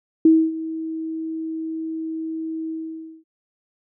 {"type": "tone with ADSR envelope", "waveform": "sine", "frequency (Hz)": 321.3, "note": "E4", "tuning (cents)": -44, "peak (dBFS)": -8, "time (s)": [0.25, 3.24], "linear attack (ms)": 4, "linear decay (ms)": 260, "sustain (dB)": -17, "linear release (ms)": 540, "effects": []}